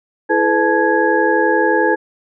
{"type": "tone cluster", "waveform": "sine", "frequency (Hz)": [331.1, 430.7, 502, 867, 1659], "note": ["E4", "A4", "B4", "A5", "G#6"], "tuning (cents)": [8, -37, 28, -26, -2], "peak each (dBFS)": -18, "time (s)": [0.29, 1.96], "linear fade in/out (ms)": 20, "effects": []}